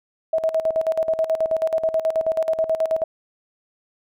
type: tone with tremolo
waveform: sine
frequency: 643 Hz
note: E5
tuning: 43 cents flat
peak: -16 dBFS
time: 0.33-3.04 s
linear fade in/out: 5 ms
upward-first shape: square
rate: 9.3 Hz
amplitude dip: 75%
effects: none

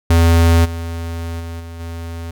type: tone with level steps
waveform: square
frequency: 83.6 Hz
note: E2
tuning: 25 cents sharp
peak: -9 / -23 / -26 / -30 / -26 dBFS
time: 0.1-2.31 s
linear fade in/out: 5 ms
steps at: 0.64 / 1.39 / 1.59 / 1.79 s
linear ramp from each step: 20 ms
effects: none

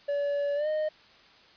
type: tone with pitch glide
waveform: triangle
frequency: 572 to 616.6 Hz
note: D5 to D#5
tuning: -46 to -16 cents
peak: -24 dBFS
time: 0.08-0.89 s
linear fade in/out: 10 ms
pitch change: +130 cents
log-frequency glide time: 0.55-0.68 s
effects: white hiss -56 dBFS RMS until 1.56 s + resampled to 11025 Hz

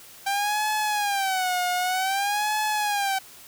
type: tone with vibrato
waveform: sawtooth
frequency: 784 Hz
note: G5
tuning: in tune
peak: -19 dBFS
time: 0.26-3.19 s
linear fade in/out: 10 ms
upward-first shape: sine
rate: 0.53 Hz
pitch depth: 150 cents each way
effects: white hiss -47 dBFS RMS until 3.47 s

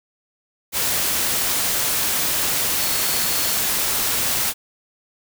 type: tone in noise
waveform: sine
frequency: 4370 Hz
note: C#8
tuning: 26 cents flat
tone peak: -31 dBFS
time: 2.77-3.57 s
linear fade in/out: 50 ms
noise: white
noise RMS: -21 dBFS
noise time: 0.72-4.54 s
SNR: -13 dB
effects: none

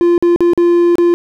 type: tone with dropouts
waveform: triangle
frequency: 346.2 Hz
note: F4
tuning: 15 cents flat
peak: -5 dBFS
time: 0.01-1.14 s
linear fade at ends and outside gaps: 0 ms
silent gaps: 0.179-0.225 / 0.361-0.406 / 0.534-0.576 / 0.955-0.983 s
effects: none

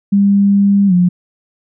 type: tone with pitch glide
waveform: sine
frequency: 200 to 178.18 Hz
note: G3 to F3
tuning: +35 to +35 cents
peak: -7 dBFS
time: 0.12-1.09 s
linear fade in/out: 10 ms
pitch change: -200 cents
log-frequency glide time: 0.87-0.93 s
effects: none

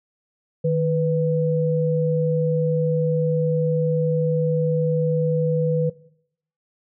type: tone pair together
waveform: sine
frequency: 155.56 / 494.9 Hz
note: D#3 / B4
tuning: 0 / +4 cents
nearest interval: octave + minor sixth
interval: 2004 cents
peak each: -20 dBFS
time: 0.64-5.9 s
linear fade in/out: 10 ms
effects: noise-tail reverb RT60 0.7 s tail -20 dB re dry

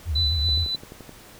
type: tone with vibrato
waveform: sine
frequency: 77.78 Hz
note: D#2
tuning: in tune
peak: -22 dBFS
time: 0.05-0.68 s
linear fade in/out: 50 ms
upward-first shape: sine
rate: 7.7 Hz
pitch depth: 170 cents each way
type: tone with tremolo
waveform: sine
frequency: 3993 Hz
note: B7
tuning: 18 cents sharp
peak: -20 dBFS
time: 0.15-0.76 s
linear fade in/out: 10 ms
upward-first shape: sine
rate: 3.4 Hz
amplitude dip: 50%
type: click train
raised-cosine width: 2 ms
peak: -27 dBFS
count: 8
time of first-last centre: 0.49-1.093 s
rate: 11.6 Hz
effects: pink hiss -47 dBFS RMS until 1.39 s

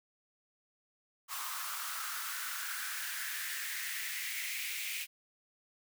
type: noise with high-pass filter sweep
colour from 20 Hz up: white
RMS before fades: -39 dBFS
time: 1.28-5.07 s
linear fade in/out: 50 ms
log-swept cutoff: 1100 to 2400 Hz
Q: 4.8
effects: none

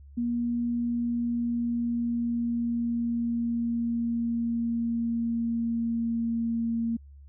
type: tone with pitch glide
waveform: sine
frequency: 237.9 to 230.1 Hz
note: A#3 to A#3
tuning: +35 to -22 cents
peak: -25 dBFS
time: 0.17-6.97 s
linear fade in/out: 10 ms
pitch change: -57 cents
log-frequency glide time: 0.67-6.8 s
effects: added 70 Hz sine -46 dBFS peak until 7.28 s

